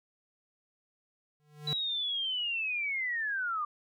square tone with exponential growth, 149.5 Hz, D3, 31 cents sharp, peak -32 dBFS, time 1.4-1.73 s, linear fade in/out 0 ms, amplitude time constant 70 ms
sine linear sweep, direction down, 3961 to 1172 Hz, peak -30 dBFS, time 1.67-3.65 s, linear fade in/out 5 ms
effects none

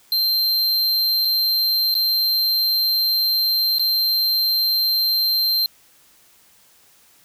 square tone with dropouts, 4146 Hz, C8, 17 cents flat, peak -17 dBFS, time 0.12-5.66 s, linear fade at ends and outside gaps 1 ms, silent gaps 1.249-1.252 / 1.942-1.951 / 3.784-3.795 s, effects white hiss -54 dBFS RMS until 7.24 s

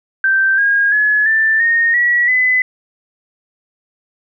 sine tone with pitch steps, 1562 / 1629.3 / 1699.4 / 1772.6 / 1849 / 1928.6 / 2012 Hz, G6 / G#6 / G#6 / A6 / A#6 / B6 / B6, -7 / -34 / +39 / +12 / -15 / -42 / +32 cents, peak -10 dBFS, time 0.24-2.62 s, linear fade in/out 2 ms, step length 340 ms, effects none

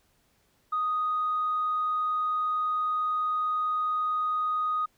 sine tone, 1244.5 Hz, D#6, in tune, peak -24 dBFS, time 0.72-4.86 s, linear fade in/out 10 ms, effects tanh soft clip ceiling -20 dBFS + pink hiss -68 dBFS RMS until 4.97 s

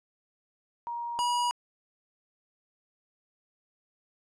sine / square tone pair in turn, 945 / 966.5 Hz, A#5 / B5, +23 / -38 cents, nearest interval unison, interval 39 cents, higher second, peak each -32 / -26 dBFS, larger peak second, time 0.87-1.19 / 1.19-1.51 s, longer neither, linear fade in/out 0 ms, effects resampled to 24000 Hz

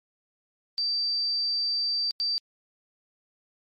sine tone bursts at uneven times, 4661 Hz, D8, 14 cents flat, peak -24 dBFS, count 2, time 0.78-2.11 / 2.2-2.38 s, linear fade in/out 0 ms, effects MP3 64 kbps

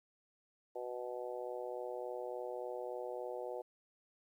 harmonic tone, 123.47 Hz, B2, in tune, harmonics 3 / 4 / 5 / 6 / 7, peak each -46 / -43 / -46 / -50 / -51 dBFS, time 0.75-3.62 s, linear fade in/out 10 ms, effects 12-bit

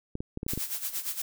clicks, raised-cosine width 3 ms, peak -20 dBFS, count 7, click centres 0.154 / 0.205 / 0.374 / 0.431 / 0.465 / 0.535 / 0.576 s
blue noise with tremolo, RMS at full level -31 dBFS, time 0.48-1.22 s, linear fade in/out 5 ms, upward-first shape sine, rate 8.6 Hz, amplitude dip 75%
effects none

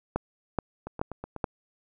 two click trains, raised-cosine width 1 ms, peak -12 / -22 dBFS, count 4 / 5, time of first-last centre 0.16-1.442 / 0.87-1.363 s, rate 2.34 / 8.11 Hz, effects none

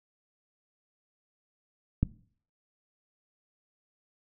click, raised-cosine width 5 ms, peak -11 dBFS, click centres 2.03 s, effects noise-tail reverb RT60 0.5 s tail -19 dB re dry

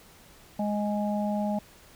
harmonic tone, 207.7 Hz, G#3, in tune, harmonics 1 / 3 / 4, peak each -27 / -32 / -34 dBFS, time 0.59-1.59 s, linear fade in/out 5 ms, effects pink hiss -54 dBFS RMS until 1.95 s

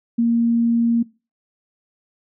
sine tone, 233.1 Hz, A#3, in tune, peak -14 dBFS, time 0.18-1.03 s, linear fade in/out 10 ms, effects noise-tail reverb RT60 0.3 s tail -21 dB re dry

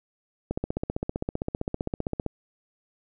click train, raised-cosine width 2 ms, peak -14 dBFS, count 28, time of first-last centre 0.51-2.263 s, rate 15.4 Hz, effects none

